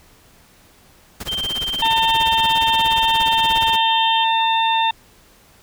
pink noise with tremolo, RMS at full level -28 dBFS, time 1.2-3.77 s, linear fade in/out 5 ms, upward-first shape sine, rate 17 Hz, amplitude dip 95%
sine tone, 3142 Hz, G7, 3 cents sharp, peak -21 dBFS, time 1.27-4.25 s, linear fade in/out 20 ms
harmonic tone, 902 Hz, A5, 43 cents sharp, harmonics 1 / 2 / 3 / 4, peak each -16 / -28 / -25 / -22 dBFS, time 1.82-4.91 s, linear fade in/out 5 ms
effects pink hiss -51 dBFS RMS until 5.62 s

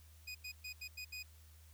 25% pulse tone bursts at uneven times, 2489 Hz, D#7, in tune, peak -40 dBFS, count 6, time 0.27-0.35 / 0.44-0.52 / 0.64-0.73 / 0.81-0.88 / 0.97-1.05 / 1.12-1.23 s, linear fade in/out 10 ms, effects added 78 Hz sine -58 dBFS peak until 1.73 s + white hiss -67 dBFS RMS until 1.73 s

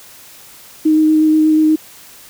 sine tone with vibrato, 311.1 Hz, D#4, in tune, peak -8 dBFS, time 0.85-1.76 s, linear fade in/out 10 ms, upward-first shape square, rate 8.3 Hz, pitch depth 9 cents each way, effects white hiss -40 dBFS RMS until 2.29 s

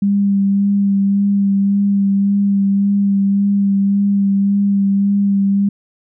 sine tone with vibrato, 199.1 Hz, G3, 27 cents sharp, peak -11 dBFS, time 0.02-5.69 s, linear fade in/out 5 ms, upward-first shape sine, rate 1.8 Hz, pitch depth 17 cents each way, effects none

